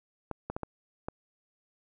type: clicks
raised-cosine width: 1 ms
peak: -20 dBFS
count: 5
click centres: 0.313 / 0.5 / 0.565 / 0.633 / 1.085 s
effects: none